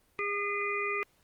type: harmonic tone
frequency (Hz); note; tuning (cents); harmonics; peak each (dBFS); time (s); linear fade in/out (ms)
406.9; G#4; -35; 1 / 3 / 5 / 6; -35 / -35 / -35 / -35; 0.19-1.03; 0
effects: pink hiss -68 dBFS RMS until 1.23 s + Opus 32 kbps